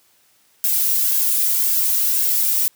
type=noise with flanger; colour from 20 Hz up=violet; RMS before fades=-18 dBFS; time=0.64-2.68 s; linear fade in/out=0 ms; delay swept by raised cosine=1.8 to 2.5 ms; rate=1.9 Hz; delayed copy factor=+1; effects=white hiss -58 dBFS RMS until 2.75 s + high-pass 80 Hz 12 dB/octave